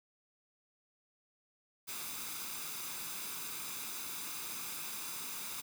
white noise with comb filter, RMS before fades -42 dBFS, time 1.87-5.62 s, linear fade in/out 20 ms, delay 0.81 ms, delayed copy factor +0.55, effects high-pass 150 Hz 12 dB/octave

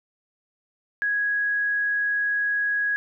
sine tone, 1661.2 Hz, G#6, in tune, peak -21 dBFS, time 1.02-2.96 s, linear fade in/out 0 ms, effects none

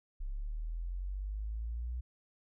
sine linear sweep, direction up, 32.71 to 61.74 Hz, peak -35 dBFS, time 0.2-2.01 s, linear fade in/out 10 ms, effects none

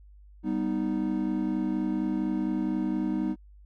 triangle chord, G augmented, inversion none, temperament equal, 196 / 246.9 / 311.1 Hz, G3 / B3 / D#4, 0 / 0 / 0 cents, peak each -29 / -29 / -27 dBFS, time 0.43-3.36 s, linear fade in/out 50 ms, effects added 50 Hz sine -49 dBFS peak until 3.65 s

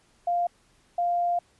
sine tone bursts at uneven times, 698.5 Hz, F5, in tune, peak -22 dBFS, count 2, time 0.27-0.47 / 0.98-1.39 s, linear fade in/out 5 ms, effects pink hiss -63 dBFS RMS until 1.59 s + resampled to 24000 Hz

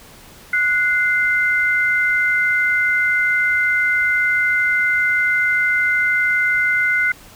sine tone pair together, 1469.4 / 2078 Hz, F#6 / C7, -12 / -12 cents, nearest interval tritone, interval 600 cents, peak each -17 dBFS, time 0.53-7.12 s, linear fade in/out 5 ms, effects pink hiss -43 dBFS RMS until 7.35 s

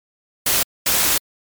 white noise bursts at uneven times, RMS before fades -17 dBFS, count 2, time 0.46-0.63 / 0.86-1.18 s, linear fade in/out 5 ms, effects MP3 96 kbps

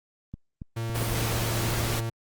click train, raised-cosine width 5 ms, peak -24 dBFS, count 4, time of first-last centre 0.34-1.176 s, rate 3.59 Hz
45% pulse tone, 114.4 Hz, A#2, 32 cents flat, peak -28 dBFS, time 0.76-2.1 s, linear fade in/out 10 ms
pink noise, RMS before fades -30 dBFS, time 0.94-2.01 s, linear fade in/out 20 ms
effects Opus 32 kbps

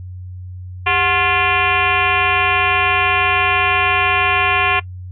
sine tone with frequency modulation, 1735 Hz, A6, 25 cents flat, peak -12 dBFS, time 0.86-4.8 s, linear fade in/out 10 ms, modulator 334 Hz, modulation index 3.3, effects noise-tail reverb RT60 0.1 s tail -20 dB re dry + added 91 Hz sine -28 dBFS peak until 5.11 s

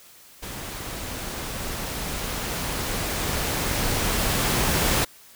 pink noise with level ramp, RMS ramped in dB -35 to -21 dBFS, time 0.42-5.05 s, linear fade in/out 10 ms, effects white hiss -50 dBFS RMS until 5.35 s

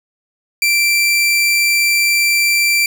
sawtooth tone, 2349 Hz, D7, in tune, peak -8 dBFS, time 0.62-2.86 s, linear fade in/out 2 ms, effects none

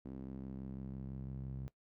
sawtooth tone with band-pass filter sweep, 66 Hz, C2, 16 cents sharp, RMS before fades -45 dBFS, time 0.05-1.68 s, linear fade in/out 0 ms, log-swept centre 260 to 130 Hz, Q 2, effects noise-tail reverb RT60 0.1 s tail -19 dB re dry

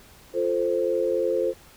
sine chord, F major, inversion none, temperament equal, 349.2 / 440 / 523.3 Hz, F4 / A4 / C5, 0 / 0 / 0 cents, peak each -27 / -26 / -24 dBFS, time 0.33-1.54 s, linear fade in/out 50 ms, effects pink hiss -51 dBFS RMS until 1.76 s

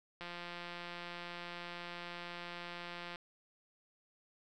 click train, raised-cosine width 0.3 ms, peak -29 dBFS, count 514, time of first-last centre 0.21-3.158 s, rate 174 Hz, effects none

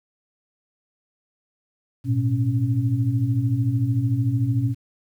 sine tone cluster, 107.6 / 121 / 277 Hz, A2 / B2 / C#4, -38 / -35 / -1 cents, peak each -25 / -20 / -27 dBFS, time 2.04-4.75 s, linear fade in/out 50 ms, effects 9-bit

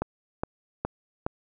click train, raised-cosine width 1 ms, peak -13 dBFS, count 4, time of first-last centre 0.02-1.265 s, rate 2.41 Hz, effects none

